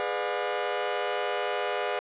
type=chord; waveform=sawtooth; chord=G# diminished seventh; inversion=none; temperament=just; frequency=415.3 / 498.4 / 598 / 717.6 Hz; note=G#4 / B4 / D5 / F5; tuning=0 / +16 / +31 / +47 cents; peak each=-29 dBFS; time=0-1.99 s; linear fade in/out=0 ms; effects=resampled to 8000 Hz + 9-bit